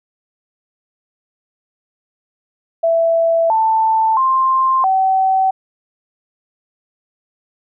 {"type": "tone with pitch steps", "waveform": "sine", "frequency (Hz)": [663, 886, 1052, 763], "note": ["E5", "A5", "C6", "G5"], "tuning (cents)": [10, 12, 9, -47], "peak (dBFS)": -11, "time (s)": [2.83, 5.51], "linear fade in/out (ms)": 10, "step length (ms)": 670, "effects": []}